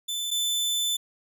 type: tone pair in turn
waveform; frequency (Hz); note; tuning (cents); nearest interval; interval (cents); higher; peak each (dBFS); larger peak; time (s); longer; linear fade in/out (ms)
sawtooth; 3520 / 3520; A7 / A7; 0 / 0; unison; 0; neither; -25 / -21; second; 0.08-0.31 / 0.31-0.97; second; 10
effects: none